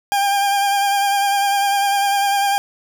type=tone with vibrato; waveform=40% pulse; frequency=800 Hz; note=G5; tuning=35 cents sharp; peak=-14 dBFS; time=0.12-2.58 s; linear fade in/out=0 ms; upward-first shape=sine; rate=10 Hz; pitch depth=25 cents each way; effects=none